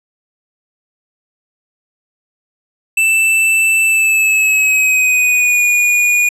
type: tone with pitch glide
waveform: square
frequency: 2653 to 2447 Hz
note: E7 to D#7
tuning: +10 to -29 cents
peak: -10 dBFS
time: 2.97-6.29 s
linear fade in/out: 5 ms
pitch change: -139 cents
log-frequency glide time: 3.84-5.63 s
effects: low-pass 12000 Hz 12 dB/octave